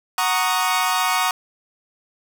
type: chord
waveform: sawtooth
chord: D# minor seventh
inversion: first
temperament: equal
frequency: 740 / 932.3 / 1108.7 / 1244.5 Hz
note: F#5 / A#5 / C#6 / D#6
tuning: 0 / 0 / 0 / 0 cents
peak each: -20 dBFS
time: 0.18-1.31 s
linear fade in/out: 2 ms
effects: none